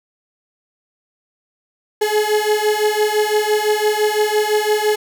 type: beating tone pair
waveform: 35% pulse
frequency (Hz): 421.1 / 427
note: G#4 / G#4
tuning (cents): +24 / +48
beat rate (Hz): 5.9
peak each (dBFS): -16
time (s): 2.01-4.96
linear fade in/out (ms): 10
effects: none